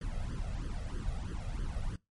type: noise with flanger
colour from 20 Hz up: brown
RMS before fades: -36 dBFS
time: 0.01-1.96 s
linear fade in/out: 5 ms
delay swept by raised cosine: 0.63 to 1.57 ms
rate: 3.1 Hz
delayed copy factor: +0.9
effects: noise-tail reverb RT60 0.2 s tail -22 dB re dry + MP3 48 kbps